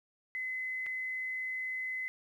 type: tone with dropouts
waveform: sine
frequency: 2034 Hz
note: C7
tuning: 50 cents flat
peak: -34 dBFS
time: 0.35-2.08 s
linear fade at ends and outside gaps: 0 ms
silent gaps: 0.862-0.866 s
effects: 11-bit

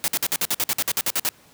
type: noise bursts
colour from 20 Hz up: white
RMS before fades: -22 dBFS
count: 14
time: 0.04-1.289 s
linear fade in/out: 0 ms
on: 40 ms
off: 53 ms
effects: pink hiss -53 dBFS RMS until 1.53 s + high-pass 100 Hz 12 dB/octave

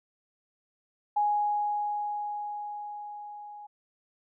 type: tone with level ramp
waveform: sine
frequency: 830.6 Hz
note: G#5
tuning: in tune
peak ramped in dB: -22 to -42 dBFS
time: 1.16-3.67 s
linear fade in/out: 10 ms
effects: none

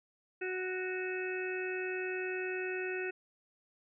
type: harmonic tone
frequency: 370 Hz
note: F#4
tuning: in tune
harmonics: 1 / 2 / 4 / 5 / 6 / 7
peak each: -36 / -49 / -42 / -44 / -52 / -42 dBFS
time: 0.41-3.11 s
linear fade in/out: 10 ms
effects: none

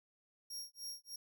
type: tone with tremolo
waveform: sawtooth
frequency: 5588 Hz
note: F8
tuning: in tune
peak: -39 dBFS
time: 0.5-1.16 s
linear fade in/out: 5 ms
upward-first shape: sine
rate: 3.3 Hz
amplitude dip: 100%
effects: none

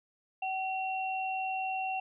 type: tone pair together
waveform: sine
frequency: 760 / 2732 Hz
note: F#5 / F7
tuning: +46 / -39 cents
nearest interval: octave + minor seventh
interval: 2215 cents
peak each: -32 / -37 dBFS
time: 0.42-2 s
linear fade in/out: 5 ms
effects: none

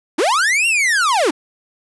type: linear two-way sweep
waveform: 45% pulse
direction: up then down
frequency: 256.6 to 2802 to 256.6 Hz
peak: -13 dBFS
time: 0.18-1.31 s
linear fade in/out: 10 ms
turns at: 0.67 s
effects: resampled to 24000 Hz

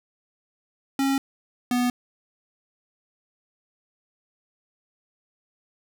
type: tone pair in turn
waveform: square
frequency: 272.5 / 246.1 Hz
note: C#4 / B3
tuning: -29 / -6 cents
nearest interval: major second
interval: 177 cents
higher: first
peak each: -21 dBFS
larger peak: neither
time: 0.99-1.18 / 1.71-1.9 s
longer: neither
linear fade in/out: 2 ms
effects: none

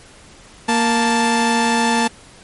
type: tone pair together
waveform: sawtooth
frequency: 233.1 / 880 Hz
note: A#3 / A5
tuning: 0 / 0 cents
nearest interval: octave + major seventh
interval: 2300 cents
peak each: -13 dBFS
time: 0.68-2.08 s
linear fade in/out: 10 ms
effects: pink hiss -44 dBFS RMS until 2.43 s + MP3 48 kbps

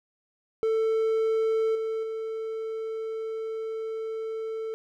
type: tone with level steps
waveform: triangle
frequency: 444.1 Hz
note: A4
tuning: 16 cents sharp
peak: -20 / -25 / -28 dBFS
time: 0.63-4.74 s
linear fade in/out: 0 ms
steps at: 1.75 / 2.03 s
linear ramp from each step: 5 ms
effects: none

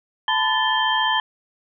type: tone cluster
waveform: sine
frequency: 874 / 1008 / 1754 / 3152 Hz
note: A5 / B5 / A6 / G7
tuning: -12 / +35 / -6 / +9 cents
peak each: -23 dBFS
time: 0.28-1.2 s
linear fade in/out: 2 ms
effects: none

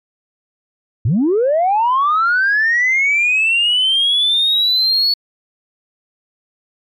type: linear sweep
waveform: sine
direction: up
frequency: 91.6 to 4435 Hz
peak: -10 dBFS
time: 1.05-5.14 s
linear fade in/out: 5 ms
effects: tanh soft clip ceiling -8 dBFS + MP3 96 kbps

